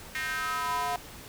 square tone with high-pass filter sweep, 142.5 Hz, C#3, 48 cents sharp, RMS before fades -31 dBFS, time 0.15-0.96 s, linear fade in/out 0 ms, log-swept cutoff 1900 to 780 Hz, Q 4.6, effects pink hiss -46 dBFS RMS until 1.28 s

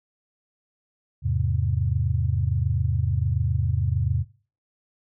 sine chord, E augmented, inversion none, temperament equal, 82.41 / 103.83 / 130.81 Hz, E2 / G#2 / B#2, 0 / 0 / 0 cents, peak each -25 dBFS, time 1.22-4.25 s, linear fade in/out 50 ms, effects noise-tail reverb RT60 0.4 s tail -22 dB re dry

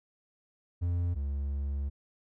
triangle tone pair in turn, 87.3 / 70.03 Hz, F2 / C#2, 0 / +18 cents, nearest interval major third, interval 382 cents, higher first, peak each -25 / -28 dBFS, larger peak first, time 0.81-1.15 / 1.15-1.9 s, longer second, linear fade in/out 20 ms, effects none

